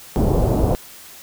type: low-pass noise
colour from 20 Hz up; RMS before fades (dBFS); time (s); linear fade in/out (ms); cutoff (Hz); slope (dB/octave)
pink; -17; 0.16-0.75; 0; 750; 24
effects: white hiss -41 dBFS RMS until 1.22 s